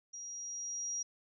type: tone with level ramp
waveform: sine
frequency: 5720 Hz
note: F8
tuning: 41 cents sharp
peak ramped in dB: -43 to -34 dBFS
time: 0.13-1.03 s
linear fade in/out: 10 ms
effects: none